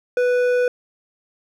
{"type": "tone with hard clipping", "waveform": "triangle", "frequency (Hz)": 493.9, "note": "B4", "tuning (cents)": 0, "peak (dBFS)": -17, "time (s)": [0.17, 0.68], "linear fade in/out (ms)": 2, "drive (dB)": 12, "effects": []}